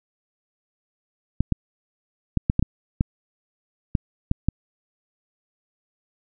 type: clicks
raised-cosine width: 5 ms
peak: -6 dBFS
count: 10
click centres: 1.406 / 1.523 / 2.373 / 2.499 / 2.594 / 2.626 / 3.009 / 3.952 / 4.314 / 4.486 s
effects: none